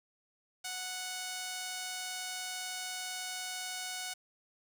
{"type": "tone with amplitude modulation", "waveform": "5% pulse", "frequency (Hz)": 738, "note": "F#5", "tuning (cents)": -5, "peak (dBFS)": -25, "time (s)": [0.64, 4.14], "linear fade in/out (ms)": 10, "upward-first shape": "sine", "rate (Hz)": 211, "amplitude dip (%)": 25, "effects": ["10-bit"]}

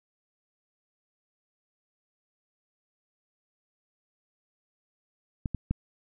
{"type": "clicks", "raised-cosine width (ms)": 5, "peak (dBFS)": [-17, -18, -14], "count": 3, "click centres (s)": [5.458, 5.547, 5.71], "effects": []}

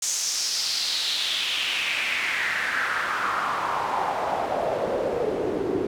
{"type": "noise with band-pass filter sweep", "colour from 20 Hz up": "pink", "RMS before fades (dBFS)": -26, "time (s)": [0.02, 5.87], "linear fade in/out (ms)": 5, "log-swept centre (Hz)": [6700, 340], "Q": 3.6, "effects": []}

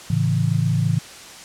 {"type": "chord", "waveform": "sine", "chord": "A major", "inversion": "none", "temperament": "equal", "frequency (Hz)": [110, 138.59, 164.81], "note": ["A2", "C#3", "E3"], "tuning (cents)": [0, 0, 0], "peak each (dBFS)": -21, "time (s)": [0.1, 0.99], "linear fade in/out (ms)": 5, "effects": ["white hiss -39 dBFS RMS until 1.44 s", "low-pass 8000 Hz 12 dB/octave"]}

